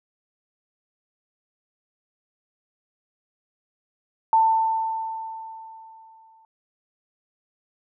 sine tone with exponential decay, 892 Hz, A5, 23 cents sharp, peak -13 dBFS, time 4.33-6.45 s, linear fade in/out 1 ms, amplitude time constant 460 ms, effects none

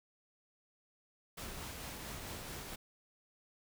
pink noise with tremolo, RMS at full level -44 dBFS, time 1.37-2.76 s, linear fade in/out 10 ms, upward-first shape triangle, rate 4.5 Hz, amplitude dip 30%, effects none

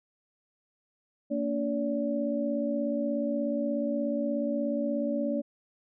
sine tone cluster, 231.2 / 287.9 / 574 Hz, A#3 / D4 / D5, -14 / -34 / -40 cents, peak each -31 dBFS, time 1.3-5.42 s, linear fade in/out 20 ms, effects none

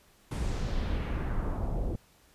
brown noise with low-pass filter sweep, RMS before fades -31 dBFS, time 0.31-1.96 s, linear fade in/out 5 ms, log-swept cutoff 11000 to 480 Hz, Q 1.4, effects pink hiss -62 dBFS RMS until 2.34 s + resampled to 32000 Hz

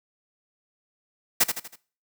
white noise with echo, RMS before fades -18 dBFS, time 1.4-1.44 s, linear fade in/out 10 ms, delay 80 ms, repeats 4, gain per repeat -7 dB, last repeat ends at 1.76 s, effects noise-tail reverb RT60 0.4 s tail -19 dB re dry

